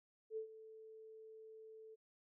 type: tone with ADSR envelope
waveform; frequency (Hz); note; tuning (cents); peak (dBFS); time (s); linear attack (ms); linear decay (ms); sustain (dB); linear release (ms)
sine; 440; A4; 0; -39; 0.3-1.96; 69; 99; -15; 24
effects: none